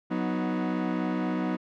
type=chord; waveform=40% pulse; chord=B major; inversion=second; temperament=equal with one note detuned; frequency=183.93 / 246.9 / 311.1 Hz; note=F#3 / B3 / D#4; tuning=-10 / 0 / 0 cents; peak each=-30 / -30 / -30 dBFS; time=0.1-1.57 s; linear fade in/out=20 ms; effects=low-pass 2000 Hz 12 dB/octave